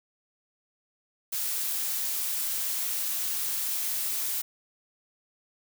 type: noise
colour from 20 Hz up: blue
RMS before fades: -30 dBFS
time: 1.32-4.42 s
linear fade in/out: 10 ms
effects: none